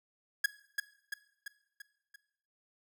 45% pulse tone with echo, 1661.2 Hz, G#6, in tune, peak -24 dBFS, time 0.44-0.46 s, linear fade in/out 5 ms, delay 340 ms, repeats 5, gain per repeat -5 dB, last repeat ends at 2.16 s, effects noise-tail reverb RT60 0.7 s tail -17 dB re dry

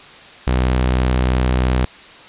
sawtooth tone, 63 Hz, B1, 35 cents sharp, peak -10 dBFS, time 0.47-1.85 s, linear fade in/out 0 ms, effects white hiss -40 dBFS RMS until 2.28 s + resampled to 8000 Hz

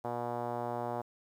5% pulse tone with low-pass filter, 120 Hz, B2, 49 cents flat, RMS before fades -36 dBFS, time 0.04-1.02 s, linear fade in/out 10 ms, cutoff 780 Hz, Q 2, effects 10-bit

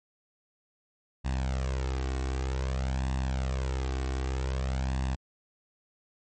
sawtooth tone with flanger, 65.41 Hz, C2, in tune, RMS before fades -30 dBFS, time 1.24-5.16 s, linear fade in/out 20 ms, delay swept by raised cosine 1.1 to 2.7 ms, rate 0.53 Hz, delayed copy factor +0.65, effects MP3 32 kbps

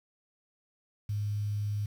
sine tone with quantisation, 103.83 Hz, G#2, in tune, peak -29 dBFS, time 1.09-1.86 s, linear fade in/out 5 ms, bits 9, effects none

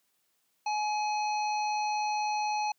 harmonic tone, 844 Hz, G#5, 28 cents sharp, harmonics 1 / 3 / 5 / 7, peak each -28 / -38 / -42 / -45 dBFS, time 0.66-2.72 s, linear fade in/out 5 ms, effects white hiss -74 dBFS RMS until 2.78 s + high-pass 100 Hz 12 dB/octave

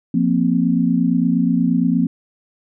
sine chord, F suspended fourth, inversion none, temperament equal, 174.61 / 233.1 / 261.6 Hz, F3 / Bb3 / C4, 0 / 0 / 0 cents, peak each -18 dBFS, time 0.14-2.07 s, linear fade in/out 5 ms, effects none

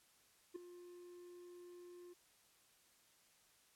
triangle tone with ADSR envelope, 353.5 Hz, F4, 21 cents sharp, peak -39 dBFS, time 0.54-2.14 s, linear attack 19 ms, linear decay 6 ms, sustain -13 dB, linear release 16 ms, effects white hiss -71 dBFS RMS until 3.75 s + low-pass 12000 Hz 12 dB/octave

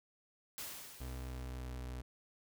white noise with exponential decay, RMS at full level -43 dBFS, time 0.58-1.92 s, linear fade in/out 0 ms, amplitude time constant 290 ms
35% pulse tone with pitch glide, 63.7 to 62.46 Hz, C2 to B1, -46 to +20 cents, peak -40 dBFS, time 1-2.02 s, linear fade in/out 10 ms, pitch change -34 cents, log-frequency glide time 1.22-1.82 s
effects none

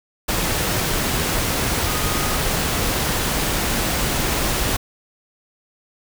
sine tone in noise, 1244.5 Hz, D#6, in tune, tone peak -31 dBFS, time 1.86-2.37 s, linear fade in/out 10 ms, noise pink, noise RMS -21 dBFS, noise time 0.28-4.77 s, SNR -13 dB, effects none

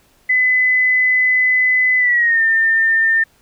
sine tone with pitch glide, 2013 to 1803.8 Hz, B6 to A6, +33 to +43 cents, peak -11 dBFS, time 0.29-3.24 s, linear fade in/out 10 ms, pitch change -190 cents, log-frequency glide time 1.98-2.42 s, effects pink hiss -55 dBFS RMS until 3.41 s

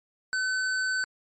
square tone, 1519 Hz, F#6, 45 cents sharp, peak -26 dBFS, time 0.33-1.04 s, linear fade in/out 0 ms, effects MP3 32 kbps

